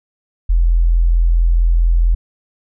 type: tone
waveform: sine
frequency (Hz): 42.25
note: E1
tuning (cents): +43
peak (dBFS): -9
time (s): 0.49-2.15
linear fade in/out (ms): 10
effects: none